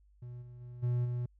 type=tone with level steps; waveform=triangle; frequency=122 Hz; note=B2; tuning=21 cents flat; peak=-40 / -45 / -42 / -26 / -30 dBFS; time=0.22-1.26 s; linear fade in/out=5 ms; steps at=0.41 / 0.6 / 0.82 / 1.04 s; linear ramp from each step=20 ms; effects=added 50 Hz sine -61 dBFS peak until 1.39 s